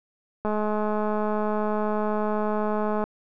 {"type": "click train", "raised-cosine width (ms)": 1, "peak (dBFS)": -14, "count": 550, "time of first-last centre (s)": [0.45, 3.04], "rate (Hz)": 212, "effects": []}